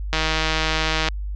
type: click train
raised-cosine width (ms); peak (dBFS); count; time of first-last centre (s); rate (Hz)
0.2; -3; 152; 0.13-1.086; 158
effects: added 50 Hz sine -25 dBFS peak until 1.35 s + low-pass 5000 Hz 12 dB/octave